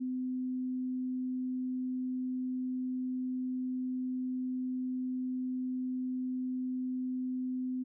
sine tone, 255 Hz, C4, 44 cents flat, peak -32 dBFS, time 0-7.84 s, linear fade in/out 20 ms, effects none

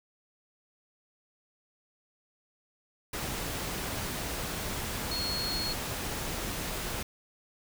sine tone in noise, 4314 Hz, C#8, 48 cents flat, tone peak -32 dBFS, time 5.11-5.73 s, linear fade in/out 5 ms, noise pink, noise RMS -35 dBFS, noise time 3.13-7.03 s, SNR 0 dB, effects none

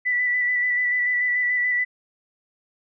sine tone with vibrato, 1975.5 Hz, B6, in tune, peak -19 dBFS, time 0.05-1.85 s, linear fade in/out 20 ms, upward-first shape square, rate 6.9 Hz, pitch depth 17 cents each way, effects none

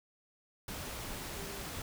sine tone in noise, 397.1 Hz, G4, 22 cents sharp, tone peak -48 dBFS, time 1.36-1.63 s, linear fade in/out 2 ms, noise pink, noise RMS -42 dBFS, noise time 0.68-1.82 s, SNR -9 dB, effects none

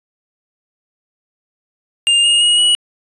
square tone with pitch steps, 2807 / 2846 / 2886 / 2926 Hz, F7 / F7 / F#7 / F#7, +8 / +32 / -44 / -20 cents, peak -10 dBFS, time 2.07-2.75 s, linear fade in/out 0 ms, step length 170 ms, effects resampled to 24000 Hz

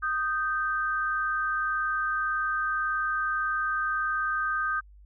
sine tone pair together, 1238 / 1559.8 Hz, D#6 / G6, -9 / -9 cents, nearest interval major third, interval 400 cents, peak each -28 dBFS, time 0.02-4.81 s, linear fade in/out 20 ms, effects added 50 Hz sine -49 dBFS peak until 5.05 s

